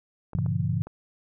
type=clicks; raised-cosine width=1 ms; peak=-28 dBFS; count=4; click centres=0.333 / 0.387 / 0.462 / 0.87 s
type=chord; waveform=sine; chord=G diminished seventh; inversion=none; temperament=just; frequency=98 / 117.6 / 141.12 / 169.34 Hz; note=G2 / Bb2 / Db3 / Fb3; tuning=0 / +16 / +31 / +47 cents; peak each=-29 dBFS; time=0.35-0.82 s; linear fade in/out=0 ms
effects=none